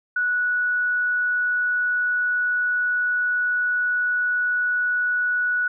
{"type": "tone", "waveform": "sine", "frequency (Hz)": 1471, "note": "F#6", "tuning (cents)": -11, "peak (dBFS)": -19, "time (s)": [0.16, 5.68], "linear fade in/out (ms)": 5, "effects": []}